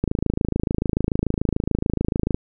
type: click train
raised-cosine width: 3 ms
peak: -7 dBFS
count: 63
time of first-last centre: 0.04-2.345 s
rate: 26.9 Hz
effects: none